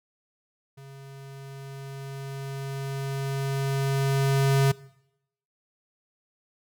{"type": "tone with level ramp", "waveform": "square", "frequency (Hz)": 136.8, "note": "C#3", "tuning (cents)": -23, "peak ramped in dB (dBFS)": [-44, -18], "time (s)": [0.77, 4.72], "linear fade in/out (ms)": 10, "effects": ["noise-tail reverb RT60 0.8 s tail -21 dB re dry"]}